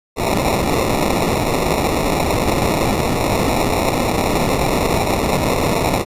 white noise with sample-and-hold, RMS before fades -17 dBFS, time 0.16-6.05 s, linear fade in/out 50 ms, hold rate 1575 Hz, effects resampled to 32000 Hz

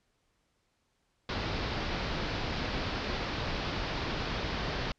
pink low-pass noise, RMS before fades -34 dBFS, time 1.29-4.92 s, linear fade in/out 2 ms, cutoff 5100 Hz, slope 48 dB/octave, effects pink hiss -75 dBFS RMS until 4.98 s + low-pass 8000 Hz 12 dB/octave

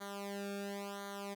sawtooth tone with flanger, 200.2 Hz, G3, 37 cents sharp, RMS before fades -43 dBFS, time 0-1.35 s, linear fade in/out 20 ms, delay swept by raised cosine 0.38 to 1 ms, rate 0.95 Hz, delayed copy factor -0.95, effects none

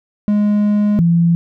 triangle / sine tone pair in turn, 207.7 / 169.4 Hz, G#3 / E3, 0 / +48 cents, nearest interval major third, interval 352 cents, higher first, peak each -9 dBFS, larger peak neither, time 0.28-0.99 / 0.99-1.35 s, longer first, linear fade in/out 0 ms, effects none

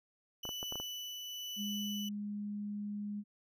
35% pulse tone with tremolo, 2977 Hz, F#7, 10 cents sharp, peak -37 dBFS, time 0.43-2.09 s, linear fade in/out 5 ms, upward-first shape triangle, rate 0.96 Hz, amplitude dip 35%
clicks, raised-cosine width 1 ms, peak -29 dBFS, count 6, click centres 0.453 / 0.491 / 0.629 / 0.724 / 0.756 / 0.8 s
sine tone, 206.3 Hz, G#3, 11 cents flat, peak -37 dBFS, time 1.56-3.24 s, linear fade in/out 50 ms
effects none

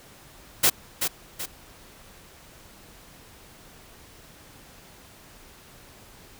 white noise with echo, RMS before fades -18 dBFS, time 0.63-0.7 s, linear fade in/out 10 ms, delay 380 ms, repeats 2, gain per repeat -7 dB, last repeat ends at 1.46 s, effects pink hiss -50 dBFS RMS until 6.39 s

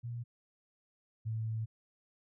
sine tone pair in turn, 118.8 / 111.13 Hz, A#2 / A2, +33 / +18 cents, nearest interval minor second, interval 115 cents, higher first, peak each -37 / -33 dBFS, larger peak second, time 0.03-0.24 / 1.25-1.66 s, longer second, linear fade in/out 20 ms, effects none

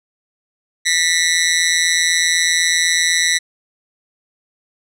15% pulse tone with amplitude modulation, 1964 Hz, B6, 10 cents flat, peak -3 dBFS, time 0.85-3.39 s, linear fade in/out 20 ms, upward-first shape sine, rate 168 Hz, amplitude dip 90%, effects low-pass 10000 Hz 12 dB/octave

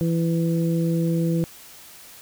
harmonic tone, 166.4 Hz, E3, 17 cents sharp, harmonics 1 / 2 / 3, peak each -20 / -26 / -30 dBFS, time 0.01-1.44 s, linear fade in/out 0 ms, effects white hiss -45 dBFS RMS until 2.21 s

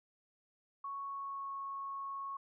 sine tone with pitch glide, 1108.7 to 1100.4 Hz, C#6 to C#6, 0 to -13 cents, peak -39 dBFS, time 0.84-2.37 s, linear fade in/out 5 ms, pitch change -13 cents, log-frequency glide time 1.04-1.53 s, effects none

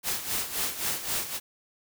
white noise with tremolo, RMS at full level -28 dBFS, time 0.03-1.4 s, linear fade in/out 50 ms, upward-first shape sine, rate 3.8 Hz, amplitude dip 70%, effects none

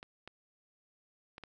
clicks, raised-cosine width 0.3 ms, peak -30 dBFS, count 4, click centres 0.029 / 0.276 / 1.381 / 1.437 s, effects none

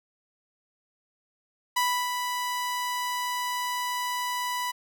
sawtooth tone with ADSR envelope, 987.8 Hz, B5, in tune, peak -18 dBFS, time 1.76-4.72 s, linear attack 10 ms, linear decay 310 ms, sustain -6 dB, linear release 17 ms, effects none

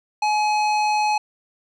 square tone with low-pass filter, 846 Hz, G#5, 32 cents sharp, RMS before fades -20 dBFS, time 0.22-1.18 s, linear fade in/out 5 ms, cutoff 5200 Hz, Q 0.83, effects none

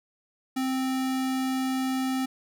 square tone, 261.6 Hz, C4, in tune, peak -26 dBFS, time 0.56-2.26 s, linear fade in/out 10 ms, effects none

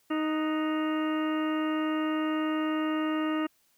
harmonic tone with a mistuned harmonic, 311.1 Hz, D#4, in tune, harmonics 1 / 2 / 3 / 4 / 5 / 6 / 7 / 8 / 9, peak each -27 / -37 / -42 / -36 / -45 / -41 / -49 / -53 / -43 dBFS, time 0.1-3.47 s, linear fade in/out 10 ms, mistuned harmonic 5, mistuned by -72 cents, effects white hiss -68 dBFS RMS until 3.77 s

